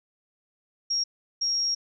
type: tone bursts at uneven times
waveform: sine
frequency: 5588 Hz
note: F8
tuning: in tune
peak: -23 dBFS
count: 2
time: 0.9-1.04 / 1.41-1.75 s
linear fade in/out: 10 ms
effects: none